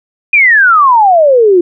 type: exponential sweep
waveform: sine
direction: down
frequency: 2476 to 340 Hz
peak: -3 dBFS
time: 0.33-1.61 s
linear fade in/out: 5 ms
effects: none